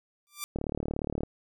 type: tone with exponential growth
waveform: 5% pulse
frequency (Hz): 1178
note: D6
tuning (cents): +5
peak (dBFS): -19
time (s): 0.27-0.44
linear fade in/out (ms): 0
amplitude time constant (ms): 35
type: click train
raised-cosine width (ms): 2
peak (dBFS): -18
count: 26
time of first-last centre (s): 0.56-1.234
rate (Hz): 37.1
effects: none